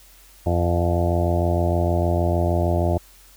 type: harmonic tone with a mistuned harmonic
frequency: 86.5 Hz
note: F2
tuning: 16 cents flat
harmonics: 1 / 2 / 3 / 4 / 5 / 6 / 7 / 8 / 9 / 10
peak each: -20 / -27 / -32 / -26 / -34 / -34 / -26 / -28 / -35 / -36 dBFS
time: 0.46-2.98 s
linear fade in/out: 5 ms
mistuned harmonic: 9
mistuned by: -52 cents
effects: added 46 Hz sine -51 dBFS peak until 3.36 s + white hiss -51 dBFS RMS until 3.36 s